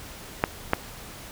clicks, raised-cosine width 0.5 ms, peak -4 dBFS, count 2, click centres 0.439 / 0.734 s, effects pink hiss -42 dBFS RMS until 1.31 s

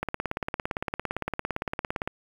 click train, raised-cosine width 0.5 ms, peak -13 dBFS, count 37, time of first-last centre 0.03-2.075 s, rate 17.6 Hz, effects 7-bit

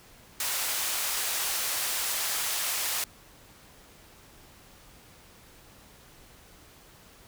white band-pass noise, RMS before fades -30 dBFS, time 0.4-3.04 s, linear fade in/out 2 ms, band 610 to 15000 Hz, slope 12 dB/octave, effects pink hiss -54 dBFS RMS until 7.27 s

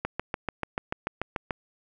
click train, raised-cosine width 0.5 ms, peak -13 dBFS, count 11, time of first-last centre 0.05-1.508 s, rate 6.86 Hz, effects none

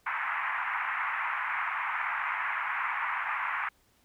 pink band-pass noise, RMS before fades -32 dBFS, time 0.06-3.69 s, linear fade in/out 5 ms, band 890 to 2300 Hz, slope 48 dB/octave, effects pink hiss -67 dBFS RMS until 4.04 s

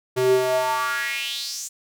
square tone with high-pass filter sweep, 127.8 Hz, C3, 40 cents flat, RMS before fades -23 dBFS, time 0.16-1.69 s, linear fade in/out 20 ms, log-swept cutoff 270 to 7400 Hz, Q 4.5, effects none

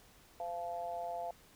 sine tone with amplitude modulation, 690 Hz, F5, 21 cents flat, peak -33 dBFS, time 0.4-1.31 s, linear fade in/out 2 ms, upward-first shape sine, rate 177 Hz, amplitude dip 90%, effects pink hiss -62 dBFS RMS until 1.55 s

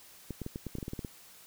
clicks, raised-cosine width 3 ms, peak -24 dBFS, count 12, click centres 0.307 / 0.417 / 0.464 / 0.559 / 0.667 / 0.753 / 0.785 / 0.828 / 0.881 / 0.934 / 0.992 / 1.048 s, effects white hiss -55 dBFS RMS until 1.46 s

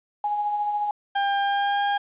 sine tone with tremolo, 830.6 Hz, G#5, in tune, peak -21 dBFS, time 0.24-0.91 s, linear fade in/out 2 ms, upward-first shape sine, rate 14 Hz, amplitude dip 35%
35% pulse tone with pitch glide, 799 to 809.7 Hz, G5 to G#5, +33 to -44 cents, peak -19 dBFS, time 1.15-1.98 s, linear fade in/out 10 ms, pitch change +23 cents, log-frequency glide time 1.4-1.83 s
effects resampled to 8000 Hz + 9-bit

